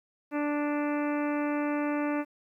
harmonic tone, 293.7 Hz, D4, in tune, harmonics 1 / 2 / 3 / 4 / 5 / 6 / 7 / 8 / 9, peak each -28 / -34 / -38 / -40 / -42 / -44 / -45 / -46 / -47 dBFS, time 0.31-2.25 s, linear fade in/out 50 ms, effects 11-bit

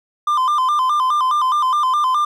triangle tone with vibrato, 1108.7 Hz, C#6, in tune, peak -12 dBFS, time 0.27-2.25 s, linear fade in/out 5 ms, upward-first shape square, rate 4.8 Hz, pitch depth 130 cents each way, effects none

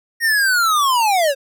square linear sweep, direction down, 1876 to 523.3 Hz, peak -14 dBFS, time 0.2-1.35 s, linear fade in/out 50 ms, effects none

